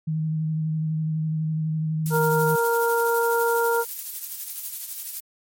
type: tone with vibrato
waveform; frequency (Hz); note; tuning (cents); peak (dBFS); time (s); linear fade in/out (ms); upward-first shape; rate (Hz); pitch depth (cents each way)
sine; 157.2; D#3; +18; -22; 0.07-2.56; 10; square; 12; 15
type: noise with tremolo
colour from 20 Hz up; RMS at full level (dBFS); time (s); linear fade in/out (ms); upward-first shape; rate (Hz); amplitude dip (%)
violet; -29; 2.06-5.2; 0; sine; 12; 45
type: harmonic tone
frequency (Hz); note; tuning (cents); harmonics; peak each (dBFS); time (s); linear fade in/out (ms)
466.2; A#4; 0; 1 / 2 / 3; -21 / -24 / -26; 2.1-3.85; 50
effects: MP3 64 kbps